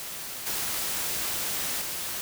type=noise with level steps; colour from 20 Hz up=white; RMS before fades=-37 / -30 / -33 dBFS; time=0-2.21 s; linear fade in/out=0 ms; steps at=0.46 / 1.81 s; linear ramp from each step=10 ms; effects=none